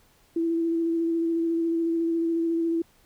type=tone with vibrato; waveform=sine; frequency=332.1 Hz; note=E4; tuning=13 cents sharp; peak=-22 dBFS; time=0.36-2.82 s; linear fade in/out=5 ms; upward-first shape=square; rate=14 Hz; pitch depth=13 cents each way; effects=pink hiss -61 dBFS RMS until 3.05 s